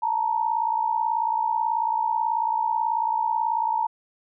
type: tone pair together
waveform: sine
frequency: 880 / 938.3 Hz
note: A5 / A#5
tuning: 0 / +11 cents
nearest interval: minor second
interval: 111 cents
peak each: -24 dBFS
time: 0.02-3.87 s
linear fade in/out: 10 ms
effects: none